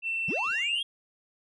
sine tone with pitch glide, 2687 to 2801 Hz, E7 to F7, +33 to +4 cents, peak -27 dBFS, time 0.02-0.83 s, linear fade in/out 50 ms, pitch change +71 cents, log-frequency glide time 0.44-0.64 s
triangle linear sweep, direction up, 114.6 to 3335 Hz, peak -27 dBFS, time 0.28-0.83 s, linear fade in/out 5 ms
effects tanh soft clip ceiling -21 dBFS + resampled to 24000 Hz

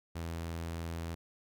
sawtooth tone, 83.2 Hz, E2, 17 cents sharp, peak -33 dBFS, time 0.15-1.15 s, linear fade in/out 10 ms, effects none

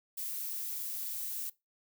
violet noise, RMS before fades -38 dBFS, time 0.17-1.5 s, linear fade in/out 10 ms, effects noise-tail reverb RT60 0.2 s tail -20 dB re dry

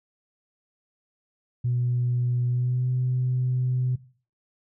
sine tone with pitch glide, 122.6 to 126.63 Hz, B2 to B2, -12 to +44 cents, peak -21 dBFS, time 1.64-3.96 s, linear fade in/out 10 ms, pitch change +56 cents, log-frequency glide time 2.47-2.9 s, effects noise-tail reverb RT60 0.4 s tail -17 dB re dry + tanh soft clip ceiling -17 dBFS

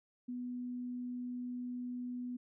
sine tone, 246.9 Hz, B3, in tune, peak -38 dBFS, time 0.28-2.37 s, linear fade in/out 10 ms, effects none

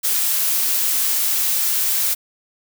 blue noise, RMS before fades -19 dBFS, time 0.03-2.15 s, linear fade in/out 20 ms, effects none

